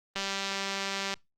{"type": "click train", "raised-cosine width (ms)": 0.2, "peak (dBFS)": -15, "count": 193, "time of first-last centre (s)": [0.16, 1.14], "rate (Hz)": 196, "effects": ["noise-tail reverb RT60 0.2 s tail -26 dB re dry", "Opus 24 kbps"]}